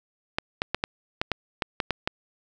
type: clicks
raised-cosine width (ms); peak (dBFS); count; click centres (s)
0.3; -8; 10; 0.385 / 0.619 / 0.746 / 0.839 / 1.215 / 1.317 / 1.622 / 1.802 / 1.907 / 2.075
effects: none